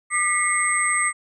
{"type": "tone cluster", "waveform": "sine", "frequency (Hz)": [1204, 1960, 2147, 8240], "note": ["D6", "B6", "C7", "C9"], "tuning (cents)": [43, -14, 44, -28], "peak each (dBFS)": -24, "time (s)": [0.1, 1.13], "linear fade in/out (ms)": 50, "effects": []}